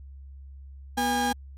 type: tone pair together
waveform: 35% pulse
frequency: 243.9 / 813 Hz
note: B3 / G#5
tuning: -21 / -37 cents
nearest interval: octave + major sixth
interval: 2084 cents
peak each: -26 / -23 dBFS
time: 0.97-1.33 s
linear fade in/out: 10 ms
effects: added 68 Hz sine -41 dBFS peak until 1.57 s + MP3 64 kbps